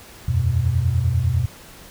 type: chord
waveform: sine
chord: E suspended second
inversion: none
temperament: equal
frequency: 82.41 / 92.5 / 123.47 Hz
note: E2 / F#2 / B2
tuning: 0 / 0 / 0 cents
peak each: -22 / -21 / -20 dBFS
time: 0.28-1.46 s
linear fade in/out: 5 ms
effects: pink hiss -43 dBFS RMS until 1.9 s